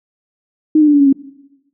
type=tone with pitch steps; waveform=sine; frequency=309.4 / 301.6 / 294.1 / 286.7 / 279.5 / 272.5 Hz; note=D#4 / D4 / D4 / D4 / C#4 / C#4; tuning=-10 / +46 / +3 / -42 / +14 / -29 cents; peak=-6 dBFS; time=0.75-1.128 s; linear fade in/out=5 ms; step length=63 ms; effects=noise-tail reverb RT60 1.0 s tail -20 dB re dry